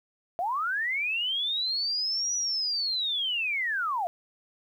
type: linear two-way sweep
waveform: sine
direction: up then down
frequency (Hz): 659.3 to 5900 to 659.3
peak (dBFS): -26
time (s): 0.39-4.07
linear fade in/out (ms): 0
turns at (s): 2.35
effects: 10-bit